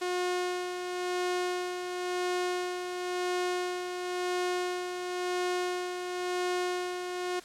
sawtooth tone with tremolo, 360 Hz, F#4, 47 cents flat, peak -24 dBFS, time 0.01-7.4 s, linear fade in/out 10 ms, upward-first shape sine, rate 0.96 Hz, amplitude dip 50%, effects white hiss -51 dBFS RMS until 7.44 s + low-pass 8000 Hz 12 dB/octave

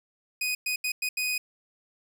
sawtooth tone bursts at uneven times, 2494 Hz, D#7, 3 cents sharp, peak -23 dBFS, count 5, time 0.41-0.55 / 0.66-0.76 / 0.84-0.92 / 1.02-1.09 / 1.17-1.38 s, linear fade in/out 5 ms, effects none

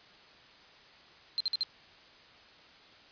sine tone bursts, 4147 Hz, C8, 16 cents flat, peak -27 dBFS, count 4, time 1.38-1.632 s, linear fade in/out 0 ms, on 24 ms, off 52 ms, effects white hiss -56 dBFS RMS until 3.11 s + resampled to 11025 Hz

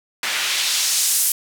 white noise with band-pass filter sweep, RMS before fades -20 dBFS, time 0.23-1.32 s, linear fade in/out 2 ms, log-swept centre 1800 to 11000 Hz, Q 1, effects none

